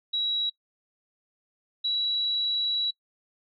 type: tone pair in turn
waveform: sine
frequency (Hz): 3881 / 3910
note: B7 / B7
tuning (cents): -31 / -18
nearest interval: unison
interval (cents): 13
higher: second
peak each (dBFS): -24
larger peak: neither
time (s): 0.13-0.5 / 1.84-2.91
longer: second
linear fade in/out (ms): 10
effects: noise-tail reverb RT60 0.1 s tail -21 dB re dry